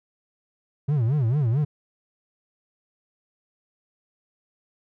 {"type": "tone with vibrato", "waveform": "triangle", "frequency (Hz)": 130, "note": "C3", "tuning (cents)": -11, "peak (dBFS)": -17, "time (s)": [0.88, 1.65], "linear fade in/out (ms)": 10, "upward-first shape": "sine", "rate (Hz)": 4.5, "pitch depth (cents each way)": 280, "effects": []}